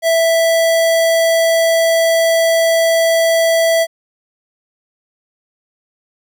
square tone, 659.3 Hz, E5, in tune, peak -11 dBFS, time 0.02-3.87 s, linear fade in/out 50 ms, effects none

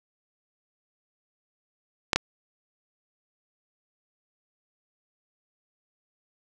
clicks, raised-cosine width 0.2 ms, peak -3 dBFS, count 2, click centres 2.132 / 2.16 s, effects none

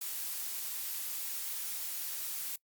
blue noise, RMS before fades -38 dBFS, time 0.01-2.56 s, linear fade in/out 5 ms, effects noise-tail reverb RT60 0.1 s tail -24 dB re dry + Opus 48 kbps

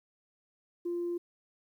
sine tone, 347.1 Hz, F4, 11 cents flat, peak -30 dBFS, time 0.85-1.18 s, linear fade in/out 10 ms, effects tanh soft clip ceiling -27 dBFS + 11-bit

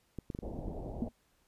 clicks, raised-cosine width 3 ms, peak -26 dBFS, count 6, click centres 0.187 / 0.302 / 0.349 / 0.389 / 0.59 / 0.682 s
pink low-pass noise, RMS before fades -41 dBFS, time 0.42-1.09 s, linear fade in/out 10 ms, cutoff 790 Hz, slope 48 dB/octave
sine tone with exponential decay, 234.7 Hz, A#3, 12 cents sharp, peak -27 dBFS, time 1.02-1.12 s, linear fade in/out 2 ms, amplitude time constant 20 ms
effects pink hiss -72 dBFS RMS until 1.47 s + resampled to 32000 Hz

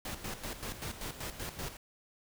pink noise with tremolo, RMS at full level -39 dBFS, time 0.05-1.77 s, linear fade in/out 2 ms, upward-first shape square, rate 5.2 Hz, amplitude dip 65%, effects none

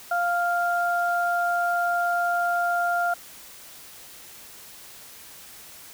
sine tone pair together, 698.5 / 1397 Hz, F5 / F6, 0 / 0 cents, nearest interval octave, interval 1200 cents, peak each -23 / -25 dBFS, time 0.11-3.14 s, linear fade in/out 5 ms, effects white hiss -45 dBFS RMS until 5.93 s

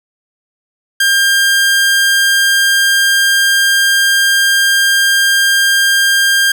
sawtooth tone, 1600 Hz, G6, 35 cents sharp, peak -5 dBFS, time 1-6.52 s, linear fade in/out 5 ms, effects none

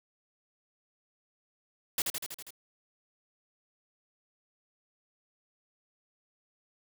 white noise with echo, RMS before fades -29 dBFS, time 1.98-2.02 s, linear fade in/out 2 ms, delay 81 ms, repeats 6, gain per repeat -3 dB, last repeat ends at 2.506 s, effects none

